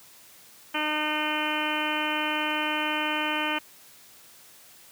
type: harmonic tone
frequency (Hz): 304.3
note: D#4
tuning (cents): -38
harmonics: 1 / 2 / 3 / 4 / 5 / 6 / 7 / 8 / 9 / 10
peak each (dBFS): -33 / -36 / -32 / -35 / -34 / -37 / -37 / -33 / -37 / -33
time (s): 0.74-3.59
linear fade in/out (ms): 10
effects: white hiss -52 dBFS RMS until 4.91 s + high-pass 80 Hz 12 dB/octave